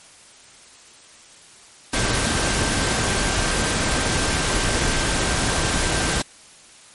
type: tone in noise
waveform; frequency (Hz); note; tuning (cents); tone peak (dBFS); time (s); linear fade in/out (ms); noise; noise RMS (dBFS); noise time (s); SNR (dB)
sine; 1568; G6; 0; -31; 1.93-6.22; 5; pink; -21; 1.93-6.22; -13
effects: white hiss -47 dBFS RMS until 6.94 s + MP3 48 kbps